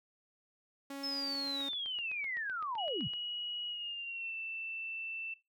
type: tone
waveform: sawtooth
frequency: 277.2 Hz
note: C#4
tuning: in tune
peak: -37 dBFS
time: 0.9-1.69 s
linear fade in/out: 5 ms
type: linear sweep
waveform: sine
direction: down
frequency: 5274 to 97.1 Hz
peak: -35 dBFS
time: 1.03-3.08 s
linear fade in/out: 10 ms
type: click train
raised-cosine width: 0.3 ms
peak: -35 dBFS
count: 15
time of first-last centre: 1.35-3.136 s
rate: 7.84 Hz
type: tone with pitch glide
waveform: sine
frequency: 2908 to 2667 Hz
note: F#7 to E7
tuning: -31 to +20 cents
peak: -38 dBFS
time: 2.78-5.34 s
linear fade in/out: 5 ms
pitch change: -149 cents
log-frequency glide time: 3.69-4.35 s
effects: noise-tail reverb RT60 0.2 s tail -18 dB re dry